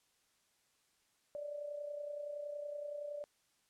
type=tone with amplitude modulation; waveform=sine; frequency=585 Hz; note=D5; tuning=7 cents flat; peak=-38 dBFS; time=1.35-3.24 s; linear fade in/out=0 ms; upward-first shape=sine; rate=30.7 Hz; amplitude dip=55%; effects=white hiss -75 dBFS RMS until 3.69 s + low-pass 10000 Hz 12 dB/octave